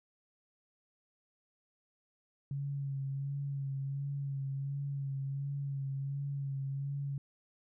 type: tone with vibrato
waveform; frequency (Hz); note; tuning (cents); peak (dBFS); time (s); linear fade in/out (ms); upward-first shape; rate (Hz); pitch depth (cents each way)
sine; 138.59; C#3; 0; -34; 2.51-7.18; 2; sine; 1.4; 29
effects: none